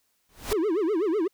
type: noise with exponential growth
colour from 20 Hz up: pink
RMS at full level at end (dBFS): -26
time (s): 0.29-0.53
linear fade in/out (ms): 2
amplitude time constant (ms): 52
type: tone with vibrato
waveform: triangle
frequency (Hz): 372.7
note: F#4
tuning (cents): +13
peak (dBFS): -20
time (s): 0.51-1.28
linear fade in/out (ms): 10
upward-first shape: sine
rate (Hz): 8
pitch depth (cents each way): 290
effects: white hiss -71 dBFS RMS until 1.33 s